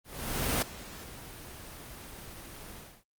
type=noise with ADSR envelope; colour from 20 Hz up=pink; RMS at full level=-27 dBFS; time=0.04-3.04 s; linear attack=580 ms; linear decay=8 ms; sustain=-18 dB; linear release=270 ms; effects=Opus 24 kbps